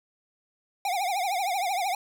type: tone with vibrato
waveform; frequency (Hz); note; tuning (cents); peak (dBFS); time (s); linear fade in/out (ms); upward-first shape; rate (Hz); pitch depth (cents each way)
square; 755; F#5; +35; -26; 0.85-1.95; 2; triangle; 13; 170
effects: none